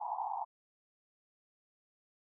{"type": "band-pass noise", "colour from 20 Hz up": "pink", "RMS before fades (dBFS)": -38, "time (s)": [0, 0.45], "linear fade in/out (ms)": 20, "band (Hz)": [730, 1000], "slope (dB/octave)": 96, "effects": []}